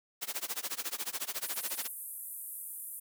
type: noise with tremolo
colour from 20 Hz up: white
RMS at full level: -34 dBFS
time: 0.21-1.88 s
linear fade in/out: 20 ms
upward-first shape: sine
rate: 14 Hz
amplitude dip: 95%
type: band-pass noise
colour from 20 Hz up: white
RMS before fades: -43 dBFS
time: 1.42-3 s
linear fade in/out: 10 ms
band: 9300 to 14000 Hz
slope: 48 dB/octave
effects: high-pass 300 Hz 12 dB/octave